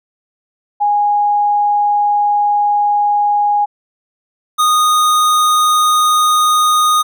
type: tone pair in turn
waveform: sine / square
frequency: 825 / 1236.1 Hz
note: G#5 / D#6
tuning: -12 / -12 cents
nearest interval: perfect fifth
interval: 700 cents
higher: second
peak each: -10 dBFS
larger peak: neither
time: 0.8-3.66 / 4.58-7.03 s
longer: first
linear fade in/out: 20 ms
effects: none